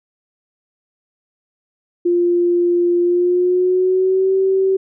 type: tone with pitch glide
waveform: sine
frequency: 349.2 to 383 Hz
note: F4 to G4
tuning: 0 to -40 cents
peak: -12 dBFS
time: 2.05-4.77 s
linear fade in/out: 10 ms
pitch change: +160 cents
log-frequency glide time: 3.01-4.34 s
effects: none